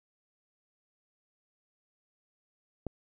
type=click; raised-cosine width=2 ms; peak=-21 dBFS; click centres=2.867 s; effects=none